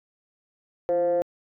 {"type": "tone with frequency modulation", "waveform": "sine", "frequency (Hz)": 523.3, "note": "C5", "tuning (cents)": 0, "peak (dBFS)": -19, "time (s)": [0.89, 1.22], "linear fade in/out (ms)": 0, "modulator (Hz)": 181, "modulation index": 0.59, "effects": ["tanh soft clip ceiling -16 dBFS"]}